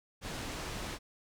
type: low-pass noise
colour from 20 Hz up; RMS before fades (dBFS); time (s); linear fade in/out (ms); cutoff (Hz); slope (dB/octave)
pink; -40; 0.21-0.99; 50; 7700; 12
effects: none